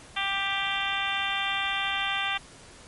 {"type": "harmonic tone", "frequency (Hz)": 393.7, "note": "G4", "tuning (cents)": 8, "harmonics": [2, 3, 4, 5, 6, 7, 8, 9], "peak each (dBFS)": [-34, -34, -34, -34, -34, -34, -34, -34], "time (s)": [0.16, 2.38], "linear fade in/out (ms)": 10, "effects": ["pink hiss -49 dBFS RMS until 2.87 s", "MP3 48 kbps"]}